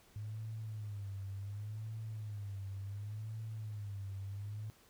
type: tone with vibrato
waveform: sine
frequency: 103.9 Hz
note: G#2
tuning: 1 cent sharp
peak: -40 dBFS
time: 0.16-4.7 s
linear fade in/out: 0 ms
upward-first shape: sine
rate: 0.69 Hz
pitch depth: 110 cents each way
effects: pink hiss -65 dBFS RMS until 4.89 s